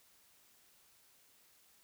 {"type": "silence", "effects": ["white hiss -67 dBFS RMS until 1.83 s"]}